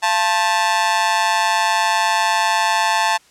sawtooth tone with amplitude modulation, 880 Hz, A5, in tune, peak -7 dBFS, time 0.02-3.18 s, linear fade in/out 20 ms, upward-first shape sine, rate 192 Hz, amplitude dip 90%, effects white hiss -52 dBFS RMS until 3.3 s + low-pass 8000 Hz 12 dB/octave

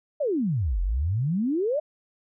sine exponential two-way sweep, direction down then up, 636 to 41.67 to 636 Hz, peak -22 dBFS, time 0.2-1.8 s, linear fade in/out 10 ms, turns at 0.81 s, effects none

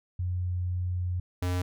sine / square tone pair in turn, 89.8 / 89.8 Hz, F2 / F2, +49 / +49 cents, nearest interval unison, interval 0 cents, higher neither, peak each -27 dBFS, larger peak neither, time 0.19-1.2 / 1.42-1.62 s, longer first, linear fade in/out 5 ms, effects none

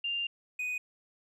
sine / triangle tone pair in turn, 2794 / 2489 Hz, F7 / D#7, 0 / 0 cents, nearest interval major second, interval 200 cents, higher first, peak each -30 / -30 dBFS, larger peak neither, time 0.04-0.27 / 0.59-0.78 s, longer first, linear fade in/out 5 ms, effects resampled to 32000 Hz

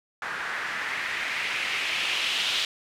blue noise with low-pass filter sweep, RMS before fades -29 dBFS, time 0.22-2.65 s, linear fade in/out 2 ms, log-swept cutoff 1500 to 3300 Hz, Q 2.7, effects none

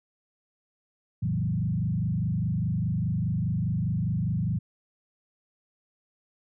sine tone with frequency modulation, 141.3 Hz, C#3, 34 cents sharp, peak -24 dBFS, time 1.22-4.59 s, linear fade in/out 10 ms, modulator 24.9 Hz, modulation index 1.9, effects none

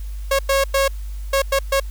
sawtooth tone bursts at uneven times, 547 Hz, C#5, 23 cents flat, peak -11 dBFS, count 6, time 0.31-0.39 / 0.49-0.64 / 0.74-0.88 / 1.33-1.42 / 1.52-1.59 / 1.72-1.8 s, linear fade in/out 5 ms, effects added 50 Hz sine -26 dBFS peak until 1.9 s + white hiss -49 dBFS RMS until 1.9 s

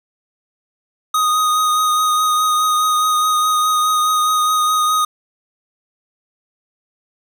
square tone with vibrato, 1244.5 Hz, D#6, in tune, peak -14 dBFS, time 1.14-5.05 s, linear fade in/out 5 ms, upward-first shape triangle, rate 4.8 Hz, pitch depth 19 cents each way, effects 7-bit

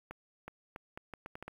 accelerating click train, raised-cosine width 0.5 ms, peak -28 dBFS, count 9, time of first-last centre 0.11-1.48 s, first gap 370 ms, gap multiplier 0.76, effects 9-bit

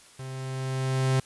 45% pulse tone with level ramp, 131.6 Hz, C3, 10 cents sharp, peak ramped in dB -36 to -20 dBFS, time 0.19-1.2 s, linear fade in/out 5 ms, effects white hiss -53 dBFS RMS until 1.25 s + resampled to 24000 Hz

